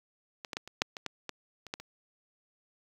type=clicks; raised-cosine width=0.2 ms; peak=-23 / -19 / -16 / -27 / -7 / -23 / -16 / -19 / -27 / -17 / -27 dBFS; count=11; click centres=0.448 / 0.532 / 0.569 / 0.676 / 0.819 / 0.968 / 1.063 / 1.293 / 1.667 / 1.739 / 1.8 s; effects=high-pass 100 Hz 12 dB/octave + 8-bit